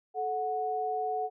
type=tone pair together; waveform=sine; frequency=434.4 / 736.1 Hz; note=A4 / F#5; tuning=-22 / -9 cents; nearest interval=major sixth; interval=913 cents; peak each=-34 / -30 dBFS; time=0.14-1.3 s; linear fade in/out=50 ms; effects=none